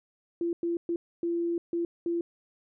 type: tone bursts at uneven times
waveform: sine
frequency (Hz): 340.8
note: F4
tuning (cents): -42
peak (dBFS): -26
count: 6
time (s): 0.41-0.53 / 0.63-0.77 / 0.89-0.96 / 1.23-1.58 / 1.73-1.85 / 2.06-2.21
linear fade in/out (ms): 2
effects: none